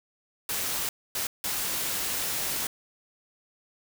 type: noise bursts at uneven times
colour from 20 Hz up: white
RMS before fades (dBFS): -30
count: 3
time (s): 0.49-0.89 / 1.15-1.27 / 1.44-2.67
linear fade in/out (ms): 2
effects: none